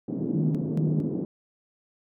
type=band-pass noise; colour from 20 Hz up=white; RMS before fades=-29 dBFS; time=0.08-1.25 s; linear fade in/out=2 ms; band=160 to 320 Hz; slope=24 dB/octave
type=tone with tremolo; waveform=sine; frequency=155.56 Hz; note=D#3; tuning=in tune; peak=-23 dBFS; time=0.32-1.19 s; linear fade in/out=50 ms; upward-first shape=square; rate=2.2 Hz; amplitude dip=60%
effects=none